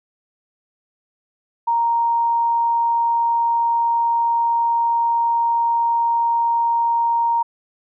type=tone; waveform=sine; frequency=932.3 Hz; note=A#5; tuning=in tune; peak=-15 dBFS; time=1.67-7.43 s; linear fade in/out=10 ms; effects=none